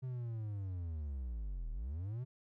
triangle linear two-way sweep, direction down then up, 131.1 to 36.91 to 131.1 Hz, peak -36 dBFS, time 0.02-2.25 s, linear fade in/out 20 ms, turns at 1.71 s, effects none

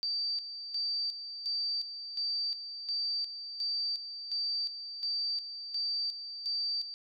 sine tone with tremolo, 4644 Hz, D8, 20 cents flat, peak -30 dBFS, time 0.03-6.94 s, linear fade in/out 0 ms, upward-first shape square, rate 1.4 Hz, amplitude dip 65%, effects none

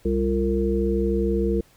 harmonic tone with a mistuned harmonic, 65.41 Hz, C2, in tune, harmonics 1 / 3 / 5 / 7, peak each -25 / -25 / -25 / -25 dBFS, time 0.05-1.61 s, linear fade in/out 5 ms, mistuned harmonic 5, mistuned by +92 cents, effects pink hiss -57 dBFS RMS until 1.76 s

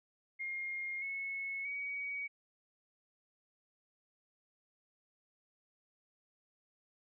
sine tone with pitch steps, 2130 / 2194 / 2257 Hz, C7 / C#7 / C#7, +30 / -18 / +31 cents, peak -37 dBFS, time 0.39-2.28 s, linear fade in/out 20 ms, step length 630 ms, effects none

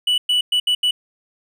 triangle tone bursts at uneven times, 2958 Hz, F#7, 1 cent flat, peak -13 dBFS, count 5, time 0.07-0.18 / 0.29-0.41 / 0.52-0.6 / 0.67-0.75 / 0.83-0.91 s, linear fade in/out 5 ms, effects none

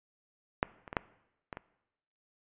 clicks, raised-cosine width 0.5 ms, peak -10 / -30 / -23 / -12 / -24 / -25 dBFS, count 6, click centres 0.629 / 0.878 / 0.929 / 0.968 / 1.528 / 1.571 s, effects noise-tail reverb RT60 0.9 s tail -20 dB re dry + resampled to 8000 Hz

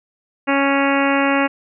harmonic tone, 277.2 Hz, C#4, in tune, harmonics 1 / 2 / 3 / 4 / 5 / 6 / 7 / 8 / 9 / 10, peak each -18 / -21 / -23 / -24 / -25 / -26 / -26 / -27 / -28 / -28 dBFS, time 0.47-1.48 s, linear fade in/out 20 ms, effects none

